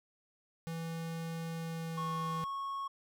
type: tone with pitch glide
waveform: square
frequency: 164.81 to 163.77 Hz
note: E3 to E3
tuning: 0 to -11 cents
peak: -38 dBFS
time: 0.67-2.44 s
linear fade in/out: 0 ms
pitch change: -11 cents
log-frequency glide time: 1.5-2.06 s
type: tone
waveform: triangle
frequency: 1100 Hz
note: C#6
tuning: 14 cents flat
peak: -34 dBFS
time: 1.97-2.88 s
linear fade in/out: 10 ms
effects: none